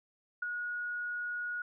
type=tone with ADSR envelope; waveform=sine; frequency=1450 Hz; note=F#6; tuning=35 cents flat; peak=-28 dBFS; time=0.42-1.62 s; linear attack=8 ms; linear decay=6 ms; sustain=-6 dB; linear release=3 ms; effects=none